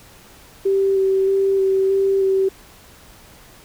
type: tone with vibrato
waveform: sine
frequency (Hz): 387.3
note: G4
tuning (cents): -21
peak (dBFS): -14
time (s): 0.65-2.49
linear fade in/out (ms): 10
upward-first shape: square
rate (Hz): 1.6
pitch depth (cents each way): 12
effects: pink hiss -46 dBFS RMS until 3.64 s